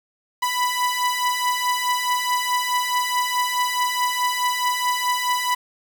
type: beating tone pair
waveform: sawtooth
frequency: 987.8 / 992.5 Hz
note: B5 / B5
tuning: 0 / +8 cents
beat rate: 4.7 Hz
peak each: -21 / -18 dBFS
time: 0.42-5.55 s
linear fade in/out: 10 ms
effects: 7-bit